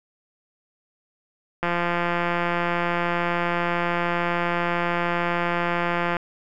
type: click train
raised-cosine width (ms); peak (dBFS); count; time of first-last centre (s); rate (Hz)
0.5; -9; 786; 1.63-6.168; 173
effects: none